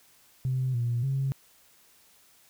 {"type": "tone with pitch steps", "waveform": "sine", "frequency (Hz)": [129.4, 119.2, 135.4], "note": ["C3", "A#2", "C#3"], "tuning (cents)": [-19, 39, -40], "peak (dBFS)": -24, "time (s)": [0.45, 1.32], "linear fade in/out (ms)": 0, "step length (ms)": 290, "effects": ["tanh soft clip ceiling -20 dBFS", "white hiss -60 dBFS RMS until 2.49 s"]}